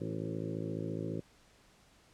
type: harmonic tone with a mistuned harmonic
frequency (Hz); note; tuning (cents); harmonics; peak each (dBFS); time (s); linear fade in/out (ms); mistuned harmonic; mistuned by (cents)
54.5; A1; -16; 2 / 3 / 4 / 5 / 6 / 7 / 8 / 9 / 10; -42 / -40 / -46 / -43 / -43 / -45 / -47 / -47 / -49; 0-1.21; 10; 7; -23
effects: pink hiss -64 dBFS RMS until 2.13 s + low-pass 9000 Hz 12 dB/octave